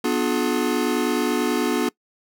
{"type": "chord", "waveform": "square", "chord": "B diminished seventh", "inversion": "none", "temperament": "just", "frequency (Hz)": [246.9, 296.3, 355.6, 426.7], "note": ["B3", "D4", "F4", "Ab4"], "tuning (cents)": [0, 15, 31, 47], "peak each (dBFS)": [-25, -26, -26, -27], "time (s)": [0.04, 1.89], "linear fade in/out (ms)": 5, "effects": ["noise-tail reverb RT60 0.1 s tail -23 dB re dry"]}